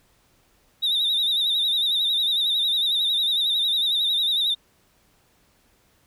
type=tone with vibrato; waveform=sine; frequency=3717 Hz; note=A#7; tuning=6 cents flat; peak=-17 dBFS; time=0.82-4.55 s; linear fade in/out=20 ms; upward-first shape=sine; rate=11 Hz; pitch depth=82 cents each way; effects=tanh soft clip ceiling -18 dBFS + pink hiss -62 dBFS RMS until 6.06 s